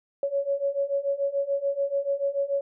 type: beating tone pair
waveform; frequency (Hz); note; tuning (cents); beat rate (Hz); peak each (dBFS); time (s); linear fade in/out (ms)
sine; 554.4 / 561.3; C#5 / C#5; 0 / +22; 6.9; -28 / -26; 0.23-2.61; 2
effects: none